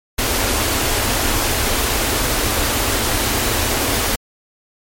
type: band-stop noise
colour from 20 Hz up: pink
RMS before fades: -18 dBFS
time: 0.18-4.16 s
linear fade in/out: 10 ms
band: 130 to 210 Hz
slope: 96 dB/octave
effects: MP3 64 kbps